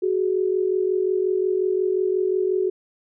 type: tone pair together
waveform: sine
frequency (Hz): 372.3 / 417.9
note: F#4 / G#4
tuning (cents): +11 / +11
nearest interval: major second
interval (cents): 200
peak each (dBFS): -20 / -24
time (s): 0.02-2.7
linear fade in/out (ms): 10
effects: none